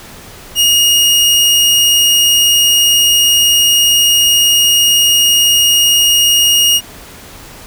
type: tone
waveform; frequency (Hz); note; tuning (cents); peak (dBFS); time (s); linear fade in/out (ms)
sawtooth; 2863; F7; +42; -4; 0.55-6.81; 50
effects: pink hiss -34 dBFS RMS until 7.66 s